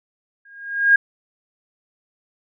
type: tone with exponential growth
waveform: sine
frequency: 1626 Hz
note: G#6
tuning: 37 cents flat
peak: -7 dBFS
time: 0.45-0.96 s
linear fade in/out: 5 ms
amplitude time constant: 110 ms
effects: none